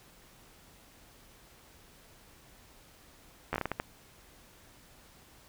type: slowing click train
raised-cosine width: 0.5 ms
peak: -16 dBFS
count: 8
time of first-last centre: 3.53-3.799 s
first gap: 12 ms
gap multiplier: 1.38
effects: pink hiss -58 dBFS RMS until 5.48 s